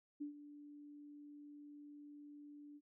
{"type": "tone with ADSR envelope", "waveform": "sine", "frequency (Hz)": 292.2, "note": "D4", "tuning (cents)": -9, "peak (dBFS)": -40, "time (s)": [0.2, 2.81], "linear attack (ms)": 17, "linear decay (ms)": 110, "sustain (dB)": -13, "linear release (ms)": 48, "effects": []}